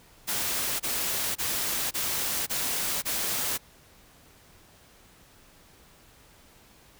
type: noise bursts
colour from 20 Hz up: white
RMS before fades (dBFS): -29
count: 6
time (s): 0.27-3.58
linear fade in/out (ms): 20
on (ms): 530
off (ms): 26
effects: pink hiss -56 dBFS RMS until 6.99 s